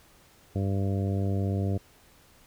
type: harmonic tone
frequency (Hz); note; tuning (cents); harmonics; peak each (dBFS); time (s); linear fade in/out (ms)
98; G2; 0; 1 / 2 / 3 / 4 / 5 / 6 / 7; -26 / -32 / -36 / -38 / -40 / -42 / -43; 0.55-1.78; 10
effects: pink hiss -58 dBFS RMS until 2.46 s